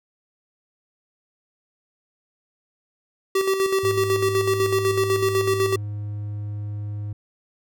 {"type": "tone with tremolo", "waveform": "square", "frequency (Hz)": 385.6, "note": "G4", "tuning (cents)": -28, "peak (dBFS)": -18, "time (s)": [3.35, 5.76], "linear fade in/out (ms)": 5, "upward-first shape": "square", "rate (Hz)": 8, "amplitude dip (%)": 50}
{"type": "tone", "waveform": "triangle", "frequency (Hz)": 103.83, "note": "G#2", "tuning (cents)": 0, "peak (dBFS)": -25, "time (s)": [3.83, 7.13], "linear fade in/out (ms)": 5}
{"effects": []}